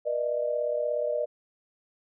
sine tone cluster, 482.9 / 601 / 638 Hz, B4 / D5 / D#5, -39 / +40 / +43 cents, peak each -31 / -27 / -36 dBFS, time 0.05-1.26 s, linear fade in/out 20 ms, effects none

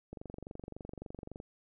click train, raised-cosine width 2 ms, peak -30 dBFS, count 31, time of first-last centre 0.13-1.401 s, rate 23.6 Hz, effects none

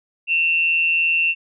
sine tone with amplitude modulation, 2700 Hz, E7, 41 cents sharp, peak -13 dBFS, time 0.27-1.35 s, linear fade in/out 50 ms, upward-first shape sine, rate 163 Hz, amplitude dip 50%, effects none

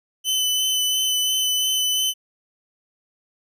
sawtooth tone with vibrato, 3024 Hz, F#7, 37 cents sharp, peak -16 dBFS, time 0.24-2.14 s, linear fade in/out 50 ms, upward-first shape sine, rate 2.9 Hz, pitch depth 14 cents each way, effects none

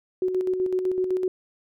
sine tone with tremolo, 370 Hz, F#4, in tune, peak -20 dBFS, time 0.22-1.28 s, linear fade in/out 2 ms, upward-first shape square, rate 7.9 Hz, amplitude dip 45%, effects none

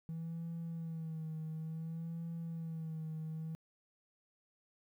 triangle tone with vibrato, 162.3 Hz, E3, 27 cents flat, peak -36 dBFS, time 0.09-3.55 s, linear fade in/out 0 ms, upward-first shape sine, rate 0.57 Hz, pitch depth 49 cents each way, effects tanh soft clip ceiling -35 dBFS + 12-bit

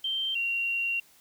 sine tone pair in turn, 3136 / 2755 Hz, G7 / F7, 0 / -24 cents, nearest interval major second, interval 224 cents, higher first, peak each -27 / -26 dBFS, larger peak second, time 0.04-0.35 / 0.35-1 s, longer second, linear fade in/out 5 ms, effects white hiss -59 dBFS RMS until 1.2 s

